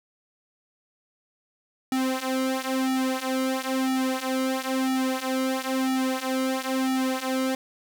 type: tone with flanger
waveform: sawtooth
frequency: 261.6 Hz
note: C4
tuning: in tune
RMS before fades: -26 dBFS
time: 1.92-7.55 s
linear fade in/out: 2 ms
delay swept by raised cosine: 1.9 to 5 ms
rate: 1 Hz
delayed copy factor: -0.85
effects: none